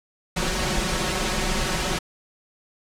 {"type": "noise with comb filter", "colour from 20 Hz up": "pink", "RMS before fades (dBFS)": -24, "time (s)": [0.36, 1.99], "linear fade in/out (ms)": 10, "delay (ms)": 5.4, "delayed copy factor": 0.95, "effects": ["low-pass 8000 Hz 12 dB/octave"]}